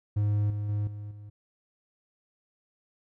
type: tone with level steps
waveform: triangle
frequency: 103.83 Hz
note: G#2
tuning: in tune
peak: -21 / -27 / -24 / -34 / -40 dBFS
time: 0.16-1.3 s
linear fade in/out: 10 ms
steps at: 0.5 / 0.69 / 0.87 / 1.11 s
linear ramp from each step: 2 ms
effects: none